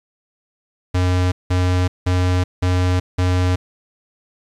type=tone bursts; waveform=square; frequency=90.7 Hz; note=F#2; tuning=34 cents flat; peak=-15 dBFS; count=5; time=0.94-3.56 s; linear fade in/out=10 ms; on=380 ms; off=180 ms; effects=low-pass 7000 Hz 12 dB/octave + 8-bit